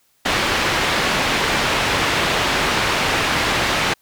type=low-pass noise; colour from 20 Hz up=white; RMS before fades=-19 dBFS; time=0.25-3.94 s; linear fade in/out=10 ms; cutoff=2700 Hz; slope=12 dB/octave; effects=white hiss -61 dBFS RMS until 4.01 s